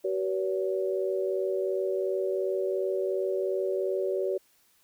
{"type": "tone cluster", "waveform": "sine", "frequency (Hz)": [379.6, 485.2, 568], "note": ["F#4", "B4", "C#5"], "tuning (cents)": [44, -31, 42], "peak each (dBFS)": [-28, -34, -31], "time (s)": [0.04, 4.38], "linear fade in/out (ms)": 10, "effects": ["white hiss -65 dBFS RMS until 4.83 s"]}